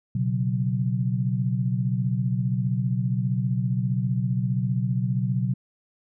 sine chord, B suspended second, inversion none, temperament equal, 123.47 / 138.59 / 185 Hz, B2 / C#3 / F#3, 0 / 0 / 0 cents, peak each -24 / -28 / -27 dBFS, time 0.15-5.54 s, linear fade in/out 5 ms, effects none

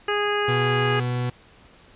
harmonic tone, 412.9 Hz, G#4, 10 cents flat, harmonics 1 / 2 / 3 / 4 / 5 / 6 / 7, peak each -24 / -30 / -28 / -28 / -34 / -35 / -31 dBFS, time 0.08-1 s, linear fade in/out 5 ms
40% pulse tone, 123.5 Hz, B2, in tune, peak -22 dBFS, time 0.48-1.3 s, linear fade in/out 5 ms
effects pink hiss -52 dBFS RMS until 1.95 s + resampled to 8000 Hz

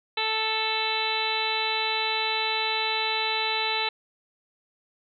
harmonic tone, 440 Hz, A4, in tune, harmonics 1 / 2 / 3 / 4 / 5 / 6 / 7 / 8 / 9, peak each -35 / -30 / -36 / -37 / -33 / -31 / -36 / -35 / -30 dBFS, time 0.17-3.89 s, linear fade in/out 5 ms, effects none

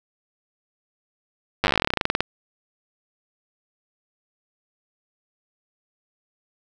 slowing click train, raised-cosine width 0.3 ms, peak -3 dBFS, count 23, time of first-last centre 1.64-2.206 s, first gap 9 ms, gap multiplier 1.09, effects none

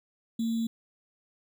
sine tone with sample-and-hold, 228 Hz, A#3, 38 cents flat, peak -26 dBFS, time 0.39-0.67 s, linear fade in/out 5 ms, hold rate 3675 Hz, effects none

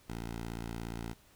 10% pulse tone, 57.1 Hz, A#1, 35 cents flat, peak -30 dBFS, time 0.08-1.14 s, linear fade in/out 20 ms, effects pink hiss -63 dBFS RMS until 1.35 s

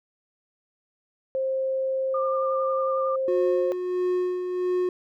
sine tone, 529 Hz, C5, 19 cents sharp, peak -23 dBFS, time 1.35-3.72 s, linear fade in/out 0 ms
sine tone with vibrato, 1196 Hz, D6, 31 cents sharp, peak -27 dBFS, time 2.14-3.16 s, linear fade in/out 5 ms, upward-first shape sine, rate 11 Hz, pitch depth 25 cents each way
triangle tone with tremolo, 362.5 Hz, F#4, 35 cents flat, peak -19 dBFS, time 3.28-4.89 s, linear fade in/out 2 ms, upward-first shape sine, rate 1.5 Hz, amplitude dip 50%
effects none

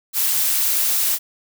blue noise, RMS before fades -19 dBFS, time 0.13-1.19 s, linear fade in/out 50 ms, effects none

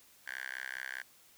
5% pulse tone with high-pass filter, 64.9 Hz, C2, 13 cents flat, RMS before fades -42 dBFS, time 0.26-1.03 s, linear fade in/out 20 ms, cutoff 1600 Hz, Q 8.7, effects white hiss -62 dBFS RMS until 1.37 s

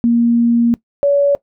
sine tone pair in turn, 235.1 / 567.3 Hz, A#3 / C#5, +15 / +40 cents, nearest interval octave + minor third, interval 1525 cents, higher second, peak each -9 dBFS, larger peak neither, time 0.04-0.74 / 1.03-1.35 s, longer first, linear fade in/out 0 ms, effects noise-tail reverb RT60 0.1 s tail -20 dB re dry

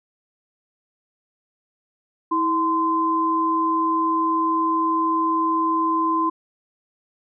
sine tone pair together, 324.6 / 1032 Hz, E4 / C6, -27 / -24 cents, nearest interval octave + minor sixth, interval 2003 cents, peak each -23 / -19 dBFS, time 2.31-6.3 s, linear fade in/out 10 ms, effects none

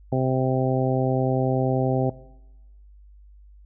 harmonic tone, 130.3 Hz, C3, 7 cents flat, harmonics 1 / 2 / 3 / 4 / 5 / 6, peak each -23 / -26 / -28 / -29 / -30 / -31 dBFS, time 0.12-2.1 s, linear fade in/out 5 ms, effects noise-tail reverb RT60 1.0 s tail -20 dB re dry + added 50 Hz sine -46 dBFS peak until 3.65 s

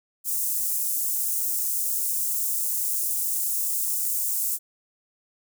white high-pass noise, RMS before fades -26 dBFS, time 0.24-4.59 s, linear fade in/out 50 ms, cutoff 7300 Hz, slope 24 dB/octave, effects none

